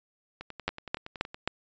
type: two click trains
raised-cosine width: 0.3 ms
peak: -11 / -24 dBFS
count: 4 / 11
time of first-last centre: 0.68-1.476 / 0.41-1.345 s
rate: 3.77 / 10.7 Hz
effects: resampled to 16000 Hz